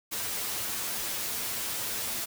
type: noise with comb filter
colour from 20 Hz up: white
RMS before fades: -33 dBFS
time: 0.11-2.26 s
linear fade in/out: 20 ms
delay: 9 ms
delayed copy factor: +0.6
effects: none